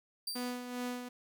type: tone with exponential decay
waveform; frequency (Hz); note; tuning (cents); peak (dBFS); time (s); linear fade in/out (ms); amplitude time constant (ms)
sawtooth; 4685; D8; -5; -31; 0.27-0.73; 5; 100
type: tone with tremolo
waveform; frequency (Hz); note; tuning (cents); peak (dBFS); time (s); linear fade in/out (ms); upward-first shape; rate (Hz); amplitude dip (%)
sawtooth; 246.9; B3; 0; -31; 0.35-1.09; 10; sine; 2.5; 55
effects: none